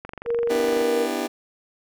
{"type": "click train", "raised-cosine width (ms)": 0.5, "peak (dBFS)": -20, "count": 19, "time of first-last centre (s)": [0.05, 0.813], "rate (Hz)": 23.6}
{"type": "tone", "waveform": "sine", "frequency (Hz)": 470, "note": "A#4", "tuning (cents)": 14, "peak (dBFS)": -20, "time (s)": [0.25, 1.08], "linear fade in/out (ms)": 50}
{"type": "chord", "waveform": "25% pulse", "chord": "E minor seventh", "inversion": "second", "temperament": "just", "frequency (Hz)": [247.2, 296.7, 329.6, 395.6], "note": ["B3", "D4", "E4", "G4"], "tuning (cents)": [2, 18, 0, 16], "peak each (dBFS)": -26, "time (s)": [0.49, 1.28], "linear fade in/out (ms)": 20}
{"effects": []}